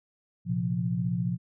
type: chord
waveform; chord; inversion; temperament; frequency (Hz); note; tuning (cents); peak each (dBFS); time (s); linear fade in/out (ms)
sine; Bb suspended second; none; just; 116.54 / 131.11 / 174.81; Bb2 / C3 / F3; 0 / +4 / +2; -31 / -32 / -28; 0.45-1.38; 50
effects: none